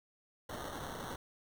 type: noise with sample-and-hold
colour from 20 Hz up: violet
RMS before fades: -43 dBFS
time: 0.49-1.16 s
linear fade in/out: 5 ms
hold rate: 2450 Hz
effects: none